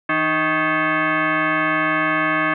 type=tone with frequency modulation; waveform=sine; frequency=308 Hz; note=D#4; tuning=17 cents flat; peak=-16 dBFS; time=0.09-2.54 s; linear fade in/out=5 ms; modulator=470 Hz; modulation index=4.2; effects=none